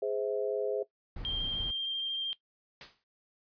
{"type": "chord", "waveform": "sine", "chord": "Ab augmented", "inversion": "none", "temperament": "just", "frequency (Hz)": [415.3, 519.1, 648.9], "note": ["Ab4", "C5", "E5"], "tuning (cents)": [0, -14, -27], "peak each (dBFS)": [-32, -34, -37], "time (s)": [0.02, 0.83], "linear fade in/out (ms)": 5}
{"type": "noise", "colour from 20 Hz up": "brown", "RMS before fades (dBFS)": -40, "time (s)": [1.16, 1.71], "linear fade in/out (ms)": 5}
{"type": "tone with vibrato", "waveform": "sine", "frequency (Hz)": 3181, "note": "G7", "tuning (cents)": 25, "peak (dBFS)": -30, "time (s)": [1.25, 2.33], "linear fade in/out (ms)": 0, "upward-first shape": "triangle", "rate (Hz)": 13, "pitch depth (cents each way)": 14}
{"type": "noise with exponential decay", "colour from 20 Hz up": "white", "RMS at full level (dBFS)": -41, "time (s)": [2.81, 3.04], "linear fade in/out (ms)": 1, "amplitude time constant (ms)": 48}
{"effects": ["noise-tail reverb RT60 0.1 s tail -17 dB re dry", "resampled to 11025 Hz"]}